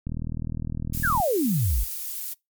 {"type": "click train", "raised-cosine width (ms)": 5, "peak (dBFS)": -18, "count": 46, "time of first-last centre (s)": [0.07, 1.201], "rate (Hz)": 39.8}
{"type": "noise", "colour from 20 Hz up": "violet", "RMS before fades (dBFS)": -32, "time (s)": [0.93, 2.34], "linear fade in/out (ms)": 10}
{"type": "exponential sweep", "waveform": "sine", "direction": "down", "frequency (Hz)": [1760, 43.65], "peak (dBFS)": -20, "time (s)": [1.03, 1.84], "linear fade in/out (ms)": 10}
{"effects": ["noise-tail reverb RT60 0.2 s tail -24 dB re dry", "MP3 96 kbps"]}